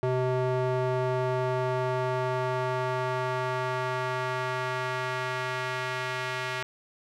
square tone with band-pass filter sweep, 127.8 Hz, C3, 40 cents flat, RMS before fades -29 dBFS, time 0.03-6.63 s, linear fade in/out 0 ms, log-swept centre 510 to 2000 Hz, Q 0.98, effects none

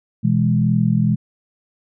sine chord, E major, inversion second, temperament equal, 123.47 / 164.81 / 207.7 Hz, B2 / E3 / G#3, 0 / 0 / 0 cents, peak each -18 dBFS, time 0.23-1.16 s, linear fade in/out 20 ms, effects none

